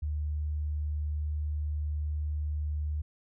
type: tone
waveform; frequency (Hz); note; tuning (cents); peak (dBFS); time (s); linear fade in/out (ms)
sine; 75.1; D2; +39; -29; 0.02-3.02; 10
effects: none